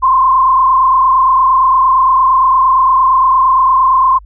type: tone with frequency modulation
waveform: sine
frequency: 1046.5 Hz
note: C6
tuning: in tune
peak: -6 dBFS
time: 0.02-4.19 s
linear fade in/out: 20 ms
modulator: 28.7 Hz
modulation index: 1.2
effects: added 50 Hz sine -34 dBFS peak until 4.25 s

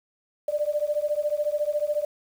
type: beating tone pair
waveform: sine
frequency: 587.3 / 601.3 Hz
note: D5 / D5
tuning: 0 / +41 cents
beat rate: 14 Hz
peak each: -26 dBFS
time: 0.48-2.05 s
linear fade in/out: 5 ms
effects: 8-bit

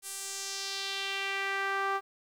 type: tone with band-pass filter sweep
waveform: sawtooth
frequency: 392 Hz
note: G4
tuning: in tune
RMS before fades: -34 dBFS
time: 0.02-2.01 s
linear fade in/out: 50 ms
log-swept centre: 10000 to 1100 Hz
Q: 1.9
effects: 10-bit

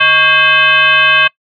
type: tone with frequency modulation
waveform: sine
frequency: 2087 Hz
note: C7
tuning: 5 cents flat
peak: -6 dBFS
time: 0-1.28 s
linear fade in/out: 10 ms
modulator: 487 Hz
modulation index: 2.1
effects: noise-tail reverb RT60 0.1 s tail -22 dB re dry

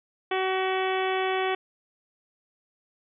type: harmonic tone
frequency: 377.3 Hz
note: F#4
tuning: 34 cents sharp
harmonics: 1 / 2 / 3 / 4 / 5 / 6 / 7 / 8 / 9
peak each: -27 / -29 / -34 / -37 / -35 / -36 / -39 / -40 / -40 dBFS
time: 0.31-1.55 s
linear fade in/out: 5 ms
effects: none

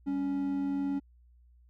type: tone pair together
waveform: triangle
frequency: 197.2 / 278.9 Hz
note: G3 / C#4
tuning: +11 / +11 cents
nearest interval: tritone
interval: 600 cents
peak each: -37 / -27 dBFS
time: 0.06-1 s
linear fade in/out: 20 ms
effects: added 60 Hz sine -57 dBFS peak until 1.69 s

